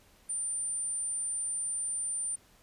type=tone; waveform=sine; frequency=9160 Hz; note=D9; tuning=44 cents flat; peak=-31 dBFS; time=0.29-2.36 s; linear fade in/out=10 ms; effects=pink hiss -62 dBFS RMS until 2.62 s + resampled to 32000 Hz